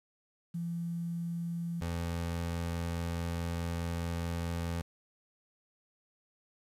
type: tone pair in turn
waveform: sine / 25% pulse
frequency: 170 / 84.73 Hz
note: F3 / E2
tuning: -46 / +48 cents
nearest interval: octave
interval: 1206 cents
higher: first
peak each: -33 / -29 dBFS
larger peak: second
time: 0.54-1.81 / 1.81-4.82 s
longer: second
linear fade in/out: 10 ms
effects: resampled to 32000 Hz + 10-bit